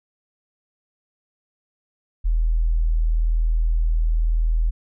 sine tone, 40.48 Hz, E1, 31 cents flat, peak -16 dBFS, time 2.24-4.71 s, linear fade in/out 20 ms, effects none

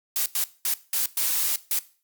blue noise bursts at uneven times, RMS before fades -24 dBFS, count 6, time 0.16-0.26 / 0.35-0.44 / 0.65-0.74 / 0.93-1.06 / 1.17-1.56 / 1.71-1.79 s, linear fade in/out 2 ms, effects noise-tail reverb RT60 0.4 s tail -18 dB re dry + Opus 48 kbps

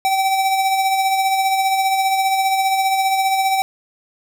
square tone with tremolo, 771 Hz, G5, 29 cents flat, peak -14 dBFS, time 0.05-3.62 s, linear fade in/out 0 ms, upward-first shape sine, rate 15 Hz, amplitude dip 40%, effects none

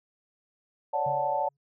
sine chord, D major seventh, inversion third, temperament equal, 554.4 / 587.3 / 740 / 880 Hz, C#5 / D5 / F#5 / A5, 0 / 0 / 0 / 0 cents, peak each -33 / -32 / -31 / -28 dBFS, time 0.93-1.49 s, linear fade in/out 10 ms
triangle tone with exponential decay, 140 Hz, C#3, 18 cents sharp, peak -33 dBFS, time 1.06-1.57 s, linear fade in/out 5 ms, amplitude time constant 110 ms
effects none

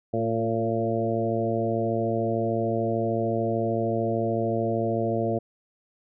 harmonic tone with a mistuned harmonic, 113.4 Hz, A#2, 47 cents flat, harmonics 1 / 2 / 3 / 4 / 5 / 6, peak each -30 / -30 / -30 / -30 / -30 / -30 dBFS, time 0.13-5.39 s, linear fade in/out 10 ms, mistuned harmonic 3, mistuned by +25 cents, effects none

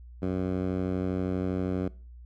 10% pulse tone with band-pass filter, 92.5 Hz, F#2, in tune, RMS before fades -29 dBFS, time 0.22-1.88 s, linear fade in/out 5 ms, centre 210 Hz, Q 0.63, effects noise-tail reverb RT60 0.4 s tail -22 dB re dry + added 60 Hz sine -44 dBFS peak until 2.25 s

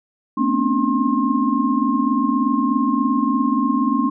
sine tone cluster, 223.3 / 250.9 / 268 / 291.4 / 1068 Hz, A3 / B3 / C4 / D4 / C6, +26 / +28 / +42 / -13 / +35 cents, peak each -22 dBFS, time 0.37-4.1 s, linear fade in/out 10 ms, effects none

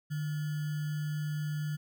sine tone with sample-and-hold, 150.7 Hz, D3, 45 cents sharp, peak -31 dBFS, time 0.1-1.77 s, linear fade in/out 20 ms, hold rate 1575 Hz, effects none

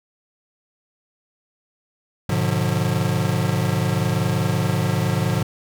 square chord, G# diminished seventh, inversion none, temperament just, 103.83 / 124.59 / 149.51 / 179.41 Hz, G#2 / B2 / D3 / F3, 0 / +16 / +31 / +47 cents, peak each -25 dBFS, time 2.29-5.43 s, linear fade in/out 5 ms, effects none

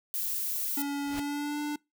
violet noise, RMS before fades -32 dBFS, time 0.14-0.82 s, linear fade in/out 0 ms
square tone with pitch glide, 283.9 to 295.3 Hz, C#4 to D4, +41 to +10 cents, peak -31 dBFS, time 0.77-1.76 s, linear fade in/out 5 ms, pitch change +69 cents, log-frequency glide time 1.11-1.6 s
pink noise with exponential growth, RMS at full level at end -36 dBFS, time 0.95-1.2 s, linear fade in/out 5 ms, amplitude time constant 53 ms
effects noise-tail reverb RT60 0.2 s tail -23 dB re dry

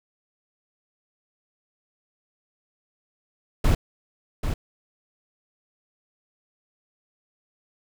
brown noise with echo, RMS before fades -18 dBFS, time 3.64-3.75 s, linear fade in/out 5 ms, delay 790 ms, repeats 1, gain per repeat -7 dB, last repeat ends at 4.54 s, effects none

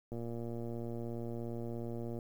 click train, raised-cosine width 2 ms, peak -29 dBFS, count 243, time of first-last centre 0.12-2.188 s, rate 117 Hz, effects 10-bit

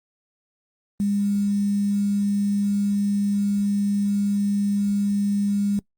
sine tone with quantisation, 202.3 Hz, G#3, 45 cents flat, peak -19 dBFS, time 1-5.79 s, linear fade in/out 0 ms, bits 7, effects noise-tail reverb RT60 0.1 s tail -24 dB re dry + Opus 32 kbps

